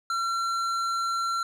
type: tone with hard clipping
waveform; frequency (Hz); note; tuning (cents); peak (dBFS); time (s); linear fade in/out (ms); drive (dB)
triangle; 1360; F6; -46; -27; 0.1-1.43; 2; 14
effects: none